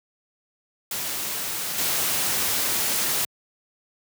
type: noise with level steps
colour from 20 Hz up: white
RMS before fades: -29 / -24 dBFS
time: 0.91-3.25 s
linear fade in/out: 2 ms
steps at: 1.78 s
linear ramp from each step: 2 ms
effects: high-pass 80 Hz 12 dB/octave